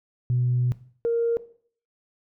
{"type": "tone pair in turn", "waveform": "sine", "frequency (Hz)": [123.6, 465.7], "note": ["B2", "A#4"], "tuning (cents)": [2, -2], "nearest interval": "octave + major seventh", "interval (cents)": 2296, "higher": "second", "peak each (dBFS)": -19, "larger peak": "neither", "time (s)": [[0.3, 0.72], [1.05, 1.37]], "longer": "first", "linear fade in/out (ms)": 0, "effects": ["noise-tail reverb RT60 0.5 s tail -17 dB re dry", "tanh soft clip ceiling -15 dBFS"]}